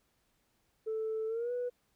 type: tone with pitch glide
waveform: sine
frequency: 440 to 491 Hz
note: A4 to B4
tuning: 0 to -10 cents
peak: -31 dBFS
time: 0.86-1.7 s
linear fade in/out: 20 ms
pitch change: +190 cents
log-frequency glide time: 1.27-1.52 s
effects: tanh soft clip ceiling -29 dBFS + pink hiss -75 dBFS RMS until 1.95 s